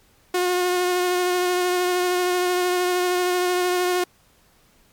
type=tone with vibrato; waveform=sawtooth; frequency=360 Hz; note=F#4; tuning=47 cents flat; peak=-15 dBFS; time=0.34-4.04 s; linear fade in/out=5 ms; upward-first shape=sine; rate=13 Hz; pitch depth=16 cents each way; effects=pink hiss -58 dBFS RMS until 4.92 s + MP3 96 kbps